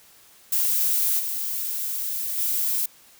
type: noise with level steps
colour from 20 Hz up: violet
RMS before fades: -22 / -28 / -24 dBFS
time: 0.52-2.86 s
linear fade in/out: 5 ms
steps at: 1.18 / 2.37 s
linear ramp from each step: 20 ms
effects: white hiss -53 dBFS RMS until 3.19 s